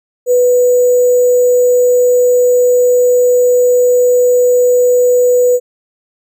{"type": "tone with sample-and-hold", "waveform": "sine", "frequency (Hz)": 494.5, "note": "B4", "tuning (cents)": 2, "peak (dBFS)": -6, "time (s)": [0.26, 5.6], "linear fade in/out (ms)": 50, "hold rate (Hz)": 7350, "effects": []}